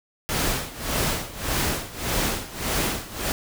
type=noise with tremolo; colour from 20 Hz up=pink; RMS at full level=-23 dBFS; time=0.29-3.32 s; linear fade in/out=0 ms; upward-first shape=sine; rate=1.7 Hz; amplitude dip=85%; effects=none